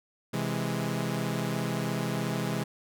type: chord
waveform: sawtooth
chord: C augmented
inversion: none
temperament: equal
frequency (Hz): 130.81 / 164.81 / 207.7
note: C3 / E3 / G#3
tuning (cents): 0 / 0 / 0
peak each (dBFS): -29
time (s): 0.33-2.64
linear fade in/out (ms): 10
effects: none